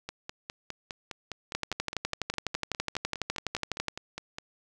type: two click trains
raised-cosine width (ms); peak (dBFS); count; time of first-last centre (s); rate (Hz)
0.2; -12 / -19; 29 / 22; 1.55-3.883 / 0.09-4.384; 12 / 4.89
effects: none